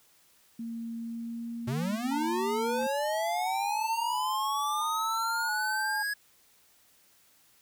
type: tone with pitch glide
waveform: sine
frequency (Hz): 230 to 233.1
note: A#3 to A#3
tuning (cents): -23 to 0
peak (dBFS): -34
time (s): 0.59-2.87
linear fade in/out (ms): 5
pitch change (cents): +23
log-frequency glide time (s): 0.98-1.51
type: linear sweep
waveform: square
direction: up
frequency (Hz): 118.2 to 1678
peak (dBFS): -30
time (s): 1.67-6.14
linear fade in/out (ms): 10
type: tone with vibrato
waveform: sine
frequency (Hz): 880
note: A5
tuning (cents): 0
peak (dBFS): -32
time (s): 2.11-6.03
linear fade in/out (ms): 10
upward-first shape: square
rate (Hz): 0.74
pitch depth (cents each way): 46
type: clicks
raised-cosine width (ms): 0.5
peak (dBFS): -34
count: 2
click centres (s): 2.814 / 2.829
effects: white hiss -63 dBFS RMS until 7.61 s